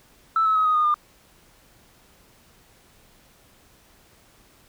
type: tone with pitch steps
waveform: sine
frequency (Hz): 1318.5 / 1295.1 / 1272.1 / 1249.5 / 1227.4 / 1205.6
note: E6 / E6 / D#6 / D#6 / D#6 / D6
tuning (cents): 0 / -31 / +38 / +7 / -24 / +45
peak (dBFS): -16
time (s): 0.36-0.942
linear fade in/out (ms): 2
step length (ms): 97
effects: tanh soft clip ceiling -12 dBFS + pink hiss -56 dBFS RMS until 4.68 s